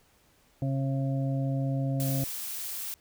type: harmonic tone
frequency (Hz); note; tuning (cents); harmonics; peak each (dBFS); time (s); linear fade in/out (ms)
135.3; C#3; -42; 1 / 2 / 4 / 5; -27 / -33 / -39 / -41; 0.62-2.24; 2
type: noise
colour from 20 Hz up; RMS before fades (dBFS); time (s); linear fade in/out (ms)
blue; -36; 2-2.94; 0
effects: pink hiss -64 dBFS RMS until 3 s